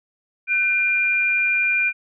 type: tone pair together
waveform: sine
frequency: 1511.9 / 2400 Hz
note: F#6 / D7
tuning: +37 / +37 cents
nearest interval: minor sixth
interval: 800 cents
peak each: -26 / -17 dBFS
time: 0.47-1.93 s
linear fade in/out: 50 ms
effects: none